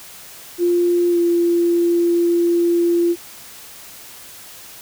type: tone with pitch glide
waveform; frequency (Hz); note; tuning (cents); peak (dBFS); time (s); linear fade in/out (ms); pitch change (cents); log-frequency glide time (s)
sine; 349.2 to 343.6; F4 to F4; 0 to -28; -13; 0.58-3.16; 50; -28; 1.1-1.18
effects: white hiss -39 dBFS RMS until 4.81 s